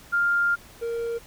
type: tone pair in turn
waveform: sine / triangle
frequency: 1400 / 465.4 Hz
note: F6 / A#4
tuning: +4 / -3 cents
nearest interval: octave + perfect fifth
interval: 1907 cents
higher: first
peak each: -19 / -24 dBFS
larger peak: first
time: 0.12-0.56 / 0.81-1.19 s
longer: first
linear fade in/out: 20 ms
effects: pink hiss -49 dBFS RMS until 1.26 s